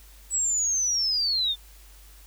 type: linear sweep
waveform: sine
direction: down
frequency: 7900 to 3520 Hz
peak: -22 dBFS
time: 0.3-1.56 s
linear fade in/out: 50 ms
effects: added 50 Hz sine -48 dBFS peak until 2.26 s + white hiss -54 dBFS RMS until 2.26 s